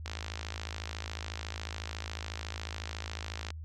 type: click train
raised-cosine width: 0.2 ms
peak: -20 dBFS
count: 187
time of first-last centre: 0.06-3.504 s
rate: 54 Hz
effects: added 79 Hz sine -39 dBFS peak until 3.64 s + MP3 64 kbps